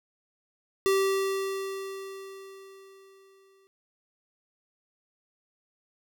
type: tone with exponential decay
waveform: square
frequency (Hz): 388.1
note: G4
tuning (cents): -17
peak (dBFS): -21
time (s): 0.86-3.67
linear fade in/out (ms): 0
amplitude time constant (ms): 610
effects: none